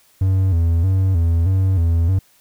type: tone with vibrato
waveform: triangle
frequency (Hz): 89.1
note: F2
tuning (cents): +35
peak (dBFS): -11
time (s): 0.21-2.19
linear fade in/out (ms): 5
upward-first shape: square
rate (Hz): 1.6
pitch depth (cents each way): 110
effects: white hiss -55 dBFS RMS until 2.4 s